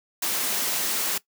white high-pass noise, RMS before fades -26 dBFS, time 0.22-1.18 s, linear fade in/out 5 ms, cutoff 160 Hz, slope 24 dB/octave, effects noise-tail reverb RT60 0.1 s tail -19 dB re dry

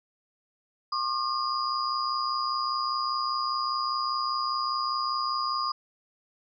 sine tone cluster, 1079 / 1204 / 4905 Hz, C#6 / D6 / D#8, -47 / +43 / -26 cents, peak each -30 / -30 / -32 dBFS, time 0.92-5.72 s, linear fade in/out 5 ms, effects none

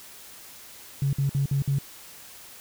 sine tone bursts, 138.59 Hz, C#3, in tune, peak -20 dBFS, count 5, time 1.02-1.786 s, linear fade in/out 2 ms, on 110 ms, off 54 ms, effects tanh soft clip ceiling -16 dBFS + white hiss -46 dBFS RMS until 2.6 s

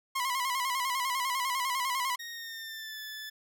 sawtooth tone with vibrato, 1029 Hz, C6, 29 cents flat, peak -25 dBFS, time 0.15-2.16 s, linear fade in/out 10 ms, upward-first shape square, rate 10 Hz, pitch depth 71 cents each way
20% pulse tone with pitch glide, 1864.7 to 1739.8 Hz, A#6 to A6, 0 to -20 cents, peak -34 dBFS, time 2.19-3.3 s, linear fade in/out 10 ms, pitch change -120 cents, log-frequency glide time 2.31-2.99 s
effects none

